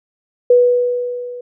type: tone with level ramp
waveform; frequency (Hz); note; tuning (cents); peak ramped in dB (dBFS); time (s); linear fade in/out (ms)
sine; 490.2; B4; -13; -5 to -27; 0.5-1.41; 5
effects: none